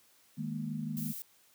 sine chord, D# suspended fourth, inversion none, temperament just, 155.56 / 207.4 / 233.3 Hz, D#3 / G#3 / A#3, 0 / -2 / +2 cents, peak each -38 / -39 / -38 dBFS, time 0.37-1.13 s, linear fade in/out 20 ms
violet noise, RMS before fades -42 dBFS, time 0.97-1.22 s, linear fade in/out 0 ms
effects white hiss -65 dBFS RMS until 1.54 s + high-pass 80 Hz 12 dB/octave

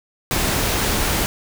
pink noise, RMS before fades -20 dBFS, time 0.31-1.26 s, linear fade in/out 0 ms, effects none

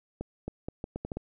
accelerating click train, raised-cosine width 2 ms, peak -21 dBFS, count 8, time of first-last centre 0.21-1.17 s, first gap 270 ms, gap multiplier 0.76, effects none

